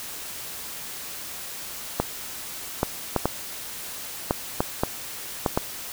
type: clicks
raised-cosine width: 1 ms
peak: -6 dBFS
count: 9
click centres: 2 / 2.831 / 3.163 / 3.256 / 4.309 / 4.605 / 4.835 / 5.462 / 5.575 s
effects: white hiss -36 dBFS RMS until 5.92 s